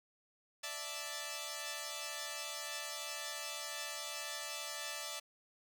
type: chord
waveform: 5% pulse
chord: D suspended second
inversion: none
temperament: equal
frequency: 587.3 / 659.3 / 880 Hz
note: D5 / E5 / A5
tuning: 0 / 0 / 0 cents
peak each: -33 / -34 / -35 dBFS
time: 0.63-5.2 s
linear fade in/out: 10 ms
effects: none